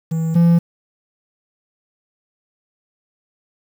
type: tone pair in turn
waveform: triangle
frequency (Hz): 162.2 / 169.72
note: E3 / F3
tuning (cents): -28 / -49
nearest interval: minor second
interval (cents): 79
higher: second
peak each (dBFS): -15 / -7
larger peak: second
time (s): 0.11-0.35 / 0.35-0.59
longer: neither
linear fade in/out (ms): 10
effects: 7-bit